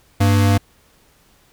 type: tone pair together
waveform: square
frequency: 99.02 / 232 Hz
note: G2 / A#3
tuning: +18 / -8 cents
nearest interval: octave + minor third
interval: 1474 cents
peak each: -13 / -21 dBFS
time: 0.2-0.58 s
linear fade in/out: 10 ms
effects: pink hiss -55 dBFS RMS until 1.52 s